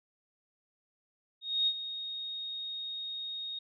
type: tone with ADSR envelope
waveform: sine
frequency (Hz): 3729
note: A#7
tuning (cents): 0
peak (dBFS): -24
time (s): 1.41-3.59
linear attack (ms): 260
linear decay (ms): 59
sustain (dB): -12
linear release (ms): 6
effects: none